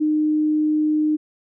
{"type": "tone", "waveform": "sine", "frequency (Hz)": 305.7, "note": "D#4", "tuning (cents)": -30, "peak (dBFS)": -16, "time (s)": [0, 1.17], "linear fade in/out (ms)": 20, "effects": []}